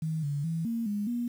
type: tone with pitch steps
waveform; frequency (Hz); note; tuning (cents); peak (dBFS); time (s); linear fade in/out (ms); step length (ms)
sine; 158.7 / 143.8 / 164 / 230.6 / 205.7 / 239.5; D#3 / D3 / E3 / A#3 / G#3 / A#3; +35 / -36 / -9 / -19 / -16 / +47; -28; 0.02-1.28; 5; 210
effects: 9-bit